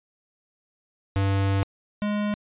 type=tone pair in turn; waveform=square; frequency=98 / 207.7 Hz; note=G2 / G#3; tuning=0 / 0 cents; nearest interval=octave + minor second; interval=1300 cents; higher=second; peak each=-21 / -24 dBFS; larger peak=first; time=1.16-1.63 / 2.02-2.34 s; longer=first; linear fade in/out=0 ms; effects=resampled to 8000 Hz